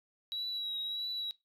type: tone with vibrato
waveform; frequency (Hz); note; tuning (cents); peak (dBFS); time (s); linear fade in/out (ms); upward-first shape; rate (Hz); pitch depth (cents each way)
sine; 3884; B7; -30; -33; 0.32-1.31; 0; triangle; 1.6; 35
effects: noise-tail reverb RT60 0.2 s tail -19 dB re dry + tanh soft clip ceiling -31 dBFS